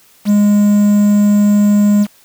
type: tone with quantisation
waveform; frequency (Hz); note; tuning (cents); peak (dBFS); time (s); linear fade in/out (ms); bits
triangle; 206.3; G#3; -11; -5; 0.25-2.07; 50; 5
effects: white hiss -48 dBFS RMS until 2.24 s